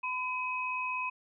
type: tone pair together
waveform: sine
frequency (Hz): 1007 / 2537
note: B5 / D#7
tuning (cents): +33 / +33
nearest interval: octave + major third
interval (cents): 1600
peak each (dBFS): -34 / -34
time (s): 0.03-1.1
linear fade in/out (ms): 10
effects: none